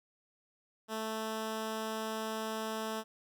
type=tone; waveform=10% pulse; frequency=220 Hz; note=A3; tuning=in tune; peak=-27 dBFS; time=0.88-3.04 s; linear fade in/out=50 ms; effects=none